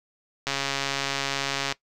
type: click train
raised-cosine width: 0.2 ms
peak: -9 dBFS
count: 174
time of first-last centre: 0.47-1.724 s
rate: 138 Hz
effects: noise-tail reverb RT60 0.1 s tail -19 dB re dry